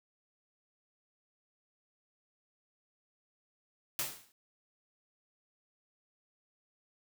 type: noise with exponential decay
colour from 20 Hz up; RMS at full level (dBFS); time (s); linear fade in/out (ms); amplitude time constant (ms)
white; -31; 3.99-4.32; 1; 70
effects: none